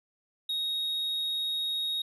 triangle tone, 3757 Hz, A#7, 13 cents sharp, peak -27 dBFS, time 0.49-2.02 s, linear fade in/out 5 ms, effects resampled to 32000 Hz

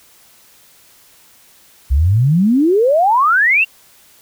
sine exponential sweep, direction up, 62.1 to 2822 Hz, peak -9 dBFS, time 1.9-3.65 s, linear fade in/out 20 ms, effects white hiss -48 dBFS RMS until 4.21 s

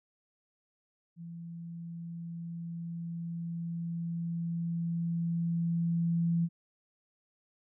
sine tone with level ramp, 168.6 Hz, E3, 39 cents sharp, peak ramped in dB -41 to -25 dBFS, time 1.16-6.49 s, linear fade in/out 50 ms, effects none

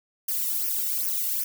violet noise with flanger, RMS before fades -27 dBFS, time 0.28-1.44 s, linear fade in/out 5 ms, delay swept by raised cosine 0.25 to 1.25 ms, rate 2.6 Hz, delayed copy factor -0.75, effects none

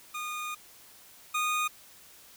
25% pulse tone pair in turn, 1224 / 1232.5 Hz, D#6 / D#6, -29 / -17 cents, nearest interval unison, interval 12 cents, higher second, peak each -30 / -23 dBFS, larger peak second, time 0.14-0.55 / 1.34-1.68 s, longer first, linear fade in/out 10 ms, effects white hiss -54 dBFS RMS until 2.36 s

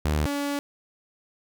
sawtooth tone pair in turn, 75.5 / 285.1 Hz, D2 / C#4, +48 / +49 cents, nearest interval octave + major seventh, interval 2301 cents, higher second, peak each -18 / -22 dBFS, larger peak first, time 0.05-0.26 / 0.26-0.59 s, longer second, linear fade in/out 0 ms, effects none

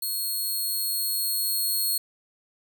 5% pulse tone with level ramp, 4301 Hz, C8, 47 cents sharp, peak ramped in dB -20 to -16 dBFS, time 0.02-1.98 s, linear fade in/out 5 ms, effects none

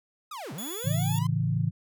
45% pulse linear two-way sweep, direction down then up, 1300 to 120 to 1043 Hz, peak -36 dBFS, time 0.31-1.27 s, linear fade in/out 5 ms, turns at 0.53 s
5% pulse tone, 3415 Hz, G#7, 48 cents sharp, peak -28 dBFS, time 0.58-1.19 s, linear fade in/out 5 ms
sine chord, A major, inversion none, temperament equal, 110 / 138.59 / 164.81 Hz, A2 / C#3 / E3, 0 / 0 / 0 cents, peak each -28 dBFS, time 0.84-1.71 s, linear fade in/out 20 ms
effects none

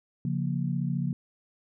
sine chord, Bb minor, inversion first, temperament just, 139.85 / 174.81 / 233.1 Hz, Db3 / F3 / Bb3, +16 / +2 / 0 cents, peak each -29 / -30 / -34 dBFS, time 0.25-1.13 s, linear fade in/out 2 ms, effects none

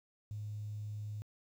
triangle tone, 105.3 Hz, G#2, 24 cents sharp, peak -35 dBFS, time 0.31-1.22 s, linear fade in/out 0 ms, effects tanh soft clip ceiling -37 dBFS + 11-bit

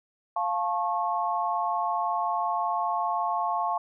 sine chord, F augmented, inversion none, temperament just, 698.5 / 873.1 / 1091.3 Hz, F5 / A5 / C#6, 0 / -14 / -27 cents, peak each -29 dBFS, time 0.36-3.78 s, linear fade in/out 5 ms, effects none

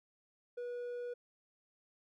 sine tone with hard clipping, 485.6 Hz, B4, 29 cents flat, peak -40 dBFS, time 0.57-1.14 s, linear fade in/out 10 ms, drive 3 dB, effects none

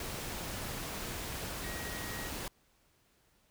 sine tone in noise, 1895 Hz, A#6, 28 cents sharp, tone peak -45 dBFS, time 1.64-2.29 s, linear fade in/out 2 ms, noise pink, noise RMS -40 dBFS, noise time 0-2.48 s, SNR -8 dB, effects pink hiss -70 dBFS RMS until 3.5 s

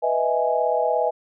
sine chord, E major seventh, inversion second, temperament equal, 493.9 / 622.3 / 659.3 / 830.6 Hz, B4 / D#5 / E5 / G#5, 0 / 0 / 0 / 0 cents, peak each -24 dBFS, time 0.02-1.11 s, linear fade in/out 20 ms, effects none

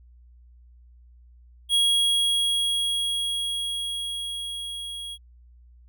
square tone with level ramp, 3300 Hz, G#7, 12 cents flat, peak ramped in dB -18 to -34 dBFS, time 1.69-5.18 s, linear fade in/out 50 ms, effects added 60 Hz sine -49 dBFS peak until 5.88 s

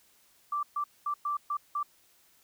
sine tone bursts at uneven times, 1171 Hz, D6, 5 cents flat, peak -28 dBFS, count 6, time 0.52-0.63 / 0.76-0.84 / 1.06-1.14 / 1.25-1.37 / 1.5-1.57 / 1.75-1.83 s, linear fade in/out 5 ms, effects white hiss -64 dBFS RMS until 2.43 s

